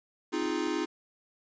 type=chord; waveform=square; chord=F minor seventh; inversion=second; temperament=equal; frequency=261.6 / 311.1 / 349.2 / 415.3 Hz; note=C4 / Eb4 / F4 / Ab4; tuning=0 / 0 / 0 / 0 cents; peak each=-38 / -33 / -34 / -37 dBFS; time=0.32-0.86 s; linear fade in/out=20 ms
type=clicks; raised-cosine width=0.5 ms; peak=-32 dBFS; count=4; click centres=0.423 / 0.459 / 0.502 / 0.672 s
effects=resampled to 16000 Hz + 10-bit